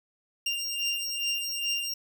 25% pulse beating tone pair, 2789 / 2791.4 Hz, F7 / F7, -3 / -2 cents, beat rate 2.4 Hz, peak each -28 / -27 dBFS, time 0.46-1.94 s, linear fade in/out 5 ms, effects none

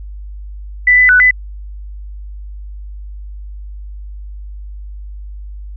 sine tone with pitch steps, 1986 / 1999 / 1489 / 2002 Hz, B6 / B6 / F#6 / B6, +9 / +20 / +11 / +23 cents, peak -5 dBFS, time 0.87-1.31 s, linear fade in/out 5 ms, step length 110 ms, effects added 50 Hz sine -26 dBFS peak until 5.76 s

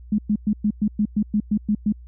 sine tone bursts, 209.8 Hz, G#3, 18 cents sharp, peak -16 dBFS, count 11, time 0.12-1.924 s, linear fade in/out 5 ms, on 64 ms, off 110 ms, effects added 60 Hz sine -39 dBFS peak until 2.07 s

